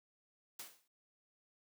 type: noise with exponential decay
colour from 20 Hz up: white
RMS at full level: -44 dBFS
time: 0.59-0.88 s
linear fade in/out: 5 ms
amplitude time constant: 61 ms
effects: high-pass 200 Hz 12 dB/octave